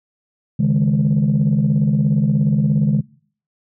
sine chord, C# suspended second, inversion none, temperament equal, 138.59 / 155.56 / 207.7 Hz, C#3 / D#3 / G#3, 0 / 0 / 0 cents, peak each -16 dBFS, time 0.59-3.01 s, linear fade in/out 10 ms, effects noise-tail reverb RT60 0.5 s tail -22 dB re dry + tanh soft clip ceiling -8 dBFS

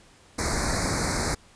pink band-stop noise, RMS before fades -26 dBFS, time 0.38-1.35 s, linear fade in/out 10 ms, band 2300 to 4000 Hz, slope 96 dB/octave, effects pink hiss -55 dBFS RMS until 1.55 s + resampled to 22050 Hz

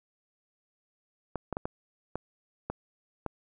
clicks, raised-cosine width 1 ms, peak -18 dBFS, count 7, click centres 1.357 / 1.527 / 1.569 / 1.655 / 2.156 / 2.7 / 3.263 s, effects none

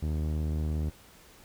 sawtooth tone with low-pass filter, 77 Hz, D#2, 17 cents flat, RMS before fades -30 dBFS, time 0.02-0.9 s, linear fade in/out 10 ms, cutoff 360 Hz, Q 0.55, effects pink hiss -55 dBFS RMS until 1.44 s

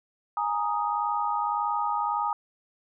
sine chord, Ab suspended second, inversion none, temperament equal, 830.6 / 932.3 / 1244.5 Hz, Ab5 / Bb5 / Eb6, 0 / 0 / 0 cents, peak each -29 dBFS, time 0.37-2.33 s, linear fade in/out 2 ms, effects none

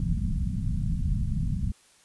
pink low-pass noise, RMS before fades -27 dBFS, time 0-1.72 s, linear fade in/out 2 ms, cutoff 210 Hz, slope 48 dB/octave, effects white hiss -59 dBFS RMS until 2.04 s + resampled to 24000 Hz

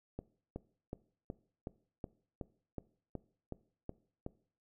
click train, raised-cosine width 2 ms, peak -27 dBFS, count 12, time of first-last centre 0.19-4.264 s, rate 2.7 Hz, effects noise-tail reverb RT60 0.5 s tail -20 dB re dry

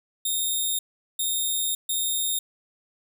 10% pulse tone bursts at uneven times, 3678 Hz, A#7, 24 cents flat, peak -16 dBFS, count 3, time 0.25-0.79 / 1.19-1.75 / 1.89-2.39 s, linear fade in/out 5 ms, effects none

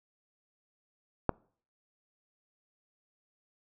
click, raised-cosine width 1 ms, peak -11 dBFS, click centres 1.293 s, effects noise-tail reverb RT60 0.5 s tail -26 dB re dry

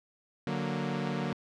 sawtooth chord, D augmented, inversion none, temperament equal, 146.83 / 185 / 233.1 Hz, D3 / F#3 / A#3, 0 / 0 / 0 cents, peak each -31 dBFS, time 0.47-1.33 s, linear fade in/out 2 ms, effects low-pass 4000 Hz 12 dB/octave

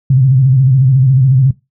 sine tone with vibrato, 131.7 Hz, C3, 12 cents sharp, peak -5 dBFS, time 0.1-1.51 s, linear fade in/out 5 ms, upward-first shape square, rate 14 Hz, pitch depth 71 cents each way, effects noise-tail reverb RT60 0.2 s tail -19 dB re dry

